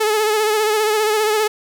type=tone with vibrato; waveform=sawtooth; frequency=428.8 Hz; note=A4; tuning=45 cents flat; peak=-11 dBFS; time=0-1.48 s; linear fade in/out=10 ms; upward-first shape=sine; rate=15 Hz; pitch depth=44 cents each way; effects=none